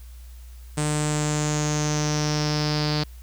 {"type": "tone with low-pass filter sweep", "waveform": "sawtooth", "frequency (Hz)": 150.4, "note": "D3", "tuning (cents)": 42, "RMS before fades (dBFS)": -24, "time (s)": [0.77, 3.04], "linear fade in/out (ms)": 10, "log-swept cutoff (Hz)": [8500, 4600], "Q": 6.8, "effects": ["added 60 Hz sine -39 dBFS peak until 3.22 s", "white hiss -55 dBFS RMS until 3.22 s"]}